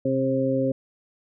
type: harmonic tone with a mistuned harmonic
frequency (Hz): 133.2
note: C3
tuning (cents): +31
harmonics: 1 / 2 / 3 / 4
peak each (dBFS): -29 / -24 / -30 / -24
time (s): 0.05-0.72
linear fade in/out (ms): 5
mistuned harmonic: 1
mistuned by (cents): -31
effects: none